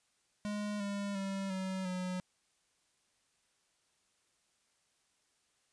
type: tone with pitch steps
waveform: square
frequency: 207.7 / 201.2 / 194.91 / 188.82 / 182.91 Hz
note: G#3 / G3 / G3 / F#3 / F#3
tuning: 0 / +45 / -10 / +35 / -20 cents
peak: -36 dBFS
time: 0.45-2.2 s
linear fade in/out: 0 ms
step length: 350 ms
effects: white hiss -75 dBFS RMS until 5.72 s + resampled to 22050 Hz